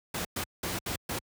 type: noise bursts at uneven times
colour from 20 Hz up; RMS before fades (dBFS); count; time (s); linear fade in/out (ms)
pink; -33; 5; 0.14-0.25 / 0.36-0.44 / 0.63-0.79 / 0.86-0.96 / 1.09-1.19; 5
effects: high-pass 60 Hz 12 dB/octave